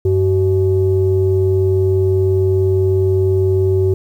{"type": "tone pair together", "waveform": "sine", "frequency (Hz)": [95.4, 378.5], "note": ["G2", "F#4"], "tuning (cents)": [-47, 39], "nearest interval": "2 octaves", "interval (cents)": 2386, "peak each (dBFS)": -13, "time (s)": [0.05, 3.94], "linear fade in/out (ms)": 5, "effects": ["tanh soft clip ceiling -5 dBFS", "8-bit"]}